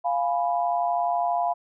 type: chord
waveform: sine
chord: F diminished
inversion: none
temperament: equal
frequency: 698.5 / 830.6 / 987.8 Hz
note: F5 / Ab5 / Cb6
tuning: 0 / 0 / 0 cents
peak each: -23 / -29 / -29 dBFS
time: 0.04-1.54 s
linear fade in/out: 20 ms
effects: none